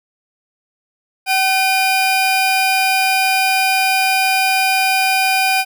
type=tone pair together; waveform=35% pulse; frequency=763 / 2422 Hz; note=G5 / D#7; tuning=-47 / -47 cents; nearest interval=octave + minor sixth; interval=2000 cents; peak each=-14 dBFS; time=1.26-5.65 s; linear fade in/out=50 ms; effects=none